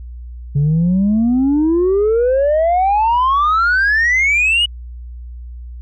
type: exponential sweep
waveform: sine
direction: up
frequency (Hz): 138.59 to 2960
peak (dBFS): -9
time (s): 0.55-4.66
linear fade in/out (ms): 10
effects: tanh soft clip ceiling -9 dBFS + added 60 Hz sine -28 dBFS peak until 5.81 s